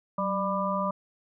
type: harmonic tone with a mistuned harmonic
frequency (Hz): 198.4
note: G3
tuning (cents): +21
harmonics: 1 / 3 / 5 / 6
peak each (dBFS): -31 / -31 / -31 / -31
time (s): 0.18-0.91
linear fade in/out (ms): 5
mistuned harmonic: 1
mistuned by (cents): -79
effects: none